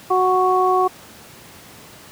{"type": "harmonic tone", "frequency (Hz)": 369.7, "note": "F#4", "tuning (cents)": -1, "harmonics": [1, 2, 3], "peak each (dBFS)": [-18, -18, -18], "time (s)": [0.1, 0.88], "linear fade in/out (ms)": 10, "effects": ["pink hiss -42 dBFS RMS until 2.11 s", "high-pass 100 Hz 12 dB/octave"]}